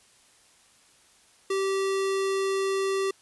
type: tone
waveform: square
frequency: 388.2 Hz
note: G4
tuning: 17 cents flat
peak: -25 dBFS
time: 1.5-3.11 s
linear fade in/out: 5 ms
effects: white hiss -59 dBFS RMS until 3.21 s + resampled to 24000 Hz